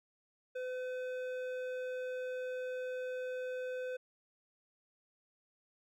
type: tone with hard clipping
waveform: sine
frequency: 507 Hz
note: B4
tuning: 45 cents sharp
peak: -39 dBFS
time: 0.55-3.97 s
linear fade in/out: 10 ms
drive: 10 dB
effects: none